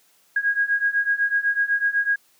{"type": "beating tone pair", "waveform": "sine", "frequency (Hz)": [1635, 1643], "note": ["G#6", "G#6"], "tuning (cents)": [-28, -19], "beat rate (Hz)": 8, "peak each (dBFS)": [-23, -21], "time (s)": [0.36, 2.16], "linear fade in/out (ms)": 5, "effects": ["white hiss -60 dBFS RMS until 2.39 s", "high-pass 150 Hz 12 dB/octave"]}